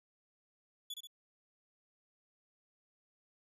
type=tone with echo; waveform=40% pulse; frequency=3431 Hz; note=A7; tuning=44 cents flat; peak=-39 dBFS; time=0.9-0.94 s; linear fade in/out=5 ms; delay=66 ms; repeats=2; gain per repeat=-4 dB; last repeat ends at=1.072 s; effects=none